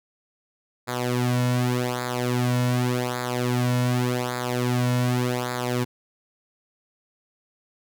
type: tone with flanger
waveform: sawtooth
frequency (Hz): 123.8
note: B2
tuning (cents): +5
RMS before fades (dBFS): -24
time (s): 0.87-5.85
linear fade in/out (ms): 20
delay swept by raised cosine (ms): 0.34 to 2.54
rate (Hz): 0.86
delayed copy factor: -0.8
effects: none